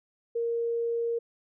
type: tone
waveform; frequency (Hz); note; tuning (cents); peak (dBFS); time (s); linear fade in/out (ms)
sine; 466.2; A#4; 0; -26; 0.35-1.19; 10
effects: none